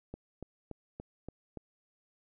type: click train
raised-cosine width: 2 ms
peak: -28 dBFS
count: 6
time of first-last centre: 0.14-1.573 s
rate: 3.49 Hz
effects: none